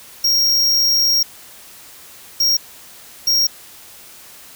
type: tone bursts at uneven times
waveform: square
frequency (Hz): 5588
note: F8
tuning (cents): 0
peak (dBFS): -13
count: 3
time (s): 0.24-1.23 / 2.4-2.57 / 3.27-3.47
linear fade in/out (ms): 5
effects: white hiss -41 dBFS RMS until 4.55 s